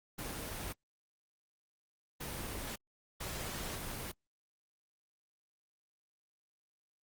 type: noise bursts at uneven times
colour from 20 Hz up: pink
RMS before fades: -41 dBFS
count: 3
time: 0.18-0.73 / 2.2-2.76 / 3.2-4.12 s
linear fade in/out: 10 ms
effects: Opus 24 kbps